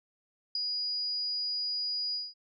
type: tone with ADSR envelope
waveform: sine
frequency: 4900 Hz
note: D#8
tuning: 27 cents flat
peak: -25 dBFS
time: 0.55-2.34 s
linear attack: 4 ms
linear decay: 4 ms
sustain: -5 dB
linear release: 200 ms
effects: none